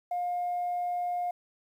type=tone; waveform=sine; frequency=710 Hz; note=F5; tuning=28 cents sharp; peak=-27 dBFS; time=0.11-1.31 s; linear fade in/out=5 ms; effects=tanh soft clip ceiling -25 dBFS + 10-bit